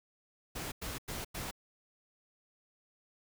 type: noise bursts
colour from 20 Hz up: pink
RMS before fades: -40 dBFS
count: 4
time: 0.55-1.512 s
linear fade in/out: 10 ms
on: 170 ms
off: 94 ms
effects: none